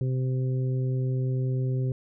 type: harmonic tone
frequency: 129.4 Hz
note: C3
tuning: 19 cents flat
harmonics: 1 / 2 / 3 / 4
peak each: -24 / -38 / -36 / -43 dBFS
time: 0.01-1.92 s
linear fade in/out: 2 ms
effects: none